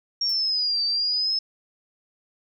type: exponential two-way sweep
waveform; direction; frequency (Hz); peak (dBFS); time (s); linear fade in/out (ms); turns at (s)
sine; down then up; 5588 to 4608 to 5230; -21; 0.21-1.39; 5; 0.84
type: noise with exponential decay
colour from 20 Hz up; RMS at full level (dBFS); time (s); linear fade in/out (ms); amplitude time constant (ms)
blue; -39; 0.29-0.37; 5; 17
effects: none